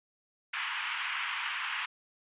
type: band-pass noise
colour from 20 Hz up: white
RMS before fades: -35 dBFS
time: 0.53-1.86 s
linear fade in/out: 10 ms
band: 940 to 3100 Hz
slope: 48 dB/octave
effects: resampled to 8000 Hz